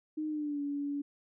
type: tone with pitch glide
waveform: sine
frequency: 308 to 285.7 Hz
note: D#4 to D4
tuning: -17 to -48 cents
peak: -32 dBFS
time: 0.17-1.02 s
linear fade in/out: 10 ms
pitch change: -131 cents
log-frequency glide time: 0.28-0.61 s
effects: none